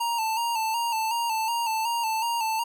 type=tone with vibrato; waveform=square; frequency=910 Hz; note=A#5; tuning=42 cents flat; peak=-25 dBFS; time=0-2.64 s; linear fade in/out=10 ms; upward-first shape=square; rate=2.7 Hz; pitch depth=50 cents each way; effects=none